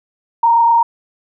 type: tone with frequency modulation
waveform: sine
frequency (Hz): 930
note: A#5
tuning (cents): -4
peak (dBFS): -8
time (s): 0.43-0.83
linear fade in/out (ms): 5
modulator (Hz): 28.2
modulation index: 0.55
effects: none